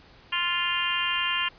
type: harmonic tone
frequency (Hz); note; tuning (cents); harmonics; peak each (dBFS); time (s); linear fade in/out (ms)
349.3; F4; 0; 3 / 4 / 5 / 6 / 7 / 8 / 9; -31 / -35 / -32 / -36 / -34 / -28 / -32; 0.32-1.49; 10
effects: pink hiss -53 dBFS RMS until 1.58 s + resampled to 11025 Hz